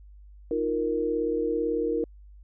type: chord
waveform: sine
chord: Eb suspended second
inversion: none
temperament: equal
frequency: 311.1 / 349.2 / 466.2 Hz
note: Eb4 / F4 / Bb4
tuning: 0 / 0 / 0 cents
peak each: -30 / -31 / -26 dBFS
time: 0.51-2.04 s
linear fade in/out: 2 ms
effects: added 50 Hz sine -46 dBFS peak until 2.43 s